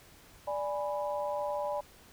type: chord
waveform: sine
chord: G# diminished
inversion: second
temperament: equal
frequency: 587.3 / 830.6 / 987.8 Hz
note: D5 / G#5 / B5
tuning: 0 / 0 / 0 cents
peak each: -33 / -37 / -38 dBFS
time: 0.47-1.81 s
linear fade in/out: 10 ms
effects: pink hiss -57 dBFS RMS until 2.12 s